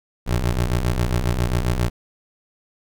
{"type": "ring-modulated tone", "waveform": "25% pulse", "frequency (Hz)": 61.2, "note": "B1", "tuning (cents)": -15, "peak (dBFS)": -12, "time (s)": [0.26, 1.9], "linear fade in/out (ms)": 20, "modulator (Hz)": 26.9, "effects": []}